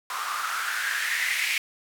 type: noise with band-pass filter sweep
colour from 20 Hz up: blue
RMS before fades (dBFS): -28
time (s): 0.1-1.58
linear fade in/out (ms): 2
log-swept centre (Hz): 1100 to 2300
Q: 5.7
effects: none